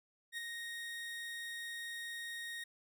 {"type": "tone with ADSR envelope", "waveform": "30% pulse", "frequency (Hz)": 1864.7, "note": "A#6", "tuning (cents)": 0, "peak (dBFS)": -35, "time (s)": [0.32, 2.64], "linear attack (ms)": 56, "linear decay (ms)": 14, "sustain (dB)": -4, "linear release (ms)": 6, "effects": []}